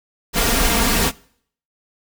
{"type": "noise with comb filter", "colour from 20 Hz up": "pink", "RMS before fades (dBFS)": -17, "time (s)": [0.33, 1.12], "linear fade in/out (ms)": 50, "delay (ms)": 4.3, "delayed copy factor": 0.7, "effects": ["noise-tail reverb RT60 0.6 s tail -23 dB re dry"]}